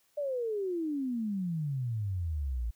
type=exponential sweep; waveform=sine; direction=down; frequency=600 to 54.8 Hz; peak=-30 dBFS; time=0.17-2.71 s; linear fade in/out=10 ms; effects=white hiss -70 dBFS RMS until 2.75 s